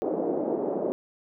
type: band-pass noise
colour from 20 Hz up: pink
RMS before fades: -28 dBFS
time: 0.02-0.92 s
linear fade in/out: 0 ms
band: 270 to 620 Hz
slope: 24 dB/octave
effects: none